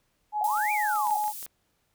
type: tone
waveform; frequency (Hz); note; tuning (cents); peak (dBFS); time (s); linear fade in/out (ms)
sine; 843; G#5; +26; -25; 0.32-1.33; 50
type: exponential two-way sweep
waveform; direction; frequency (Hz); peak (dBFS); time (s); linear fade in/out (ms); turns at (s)
sine; up then down; 706 to 2433 to 754; -28; 0.41-1.17; 2; 0.72
type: high-pass noise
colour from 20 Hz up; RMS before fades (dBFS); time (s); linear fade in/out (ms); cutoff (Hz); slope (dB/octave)
pink; -39; 0.44-1.46; 2; 10000; 12
type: clicks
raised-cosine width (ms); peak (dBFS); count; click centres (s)
0.3; -30; 8; 0.575 / 0.958 / 1.07 / 1.107 / 1.24 / 1.279 / 1.428 / 1.464
effects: pink hiss -72 dBFS RMS until 1.94 s